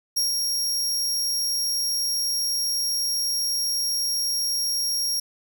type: tone with ADSR envelope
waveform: sawtooth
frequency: 5588 Hz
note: F8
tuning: in tune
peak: -17 dBFS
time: 0.16-5.2 s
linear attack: 13 ms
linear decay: 140 ms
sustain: -3 dB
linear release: 6 ms
effects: none